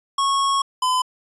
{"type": "tone pair in turn", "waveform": "square", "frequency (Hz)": [1100, 1014.4], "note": ["C#6", "B5"], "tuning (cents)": [-14, 46], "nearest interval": "minor second", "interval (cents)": 140, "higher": "first", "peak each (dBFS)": [-18, -18], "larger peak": "neither", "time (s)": [[0.18, 0.62], [0.82, 1.02]], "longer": "first", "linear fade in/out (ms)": 5, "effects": ["resampled to 24000 Hz"]}